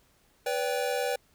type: chord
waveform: square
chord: G major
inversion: first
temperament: equal with one note detuned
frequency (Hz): 493.9 / 573.3 / 784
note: B4 / D5 / G5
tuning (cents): 0 / -42 / 0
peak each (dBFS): -31 / -33 / -34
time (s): 0.46-1.16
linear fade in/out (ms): 5
effects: pink hiss -65 dBFS RMS until 1.34 s